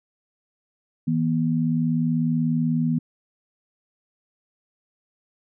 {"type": "tone pair together", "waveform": "sine", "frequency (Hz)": [160.85, 241], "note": ["E3", "B3"], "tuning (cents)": [-42, -42], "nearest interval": "perfect fifth", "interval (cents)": 700, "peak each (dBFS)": -22, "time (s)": [1.07, 2.99], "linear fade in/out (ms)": 10, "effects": []}